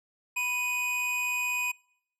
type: tone pair together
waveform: square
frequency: 987.8 / 2489 Hz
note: B5 / D#7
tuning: 0 / 0 cents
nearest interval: octave + major third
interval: 1600 cents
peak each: -38 / -28 dBFS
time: 0.36-1.72 s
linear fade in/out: 10 ms
effects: noise-tail reverb RT60 0.7 s tail -25 dB re dry + low-pass 12000 Hz 12 dB/octave